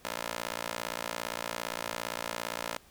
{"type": "tone with high-pass filter", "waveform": "15% pulse", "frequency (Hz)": 57.5, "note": "A#1", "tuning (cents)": -23, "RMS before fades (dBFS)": -37, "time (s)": [0.05, 2.78], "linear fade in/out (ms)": 0, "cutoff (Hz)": 630, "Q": 0.7, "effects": ["pink hiss -59 dBFS RMS until 2.9 s"]}